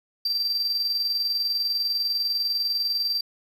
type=tone with tremolo; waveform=triangle; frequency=4700 Hz; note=D8; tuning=1 cent sharp; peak=-20 dBFS; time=0.25-3.21 s; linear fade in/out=5 ms; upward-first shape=square; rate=20 Hz; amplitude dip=40%; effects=none